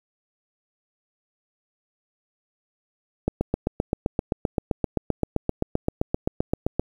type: click train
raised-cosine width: 2 ms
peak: -8 dBFS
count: 28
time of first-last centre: 3.28-6.796 s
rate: 7.68 Hz
effects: 8-bit